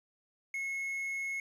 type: tone with quantisation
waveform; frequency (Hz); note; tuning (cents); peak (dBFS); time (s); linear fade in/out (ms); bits
triangle; 2178; C#7; -31; -32; 0.54-1.4; 2; 10
effects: resampled to 32000 Hz